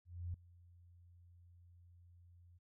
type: tone with ADSR envelope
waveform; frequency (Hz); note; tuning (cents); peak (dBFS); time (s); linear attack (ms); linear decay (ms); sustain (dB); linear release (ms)
sine; 87.31; F2; 0; -38; 0.05-2.59; 290; 4; -22; 22
effects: none